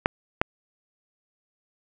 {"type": "clicks", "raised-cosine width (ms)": 0.5, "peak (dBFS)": -4, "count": 2, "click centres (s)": [0.059, 0.415], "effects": []}